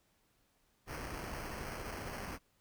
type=noise with sample-and-hold; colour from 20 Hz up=pink; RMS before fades=-43 dBFS; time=0.86-2.39 s; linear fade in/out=50 ms; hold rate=3675 Hz; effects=pink hiss -74 dBFS RMS until 2.6 s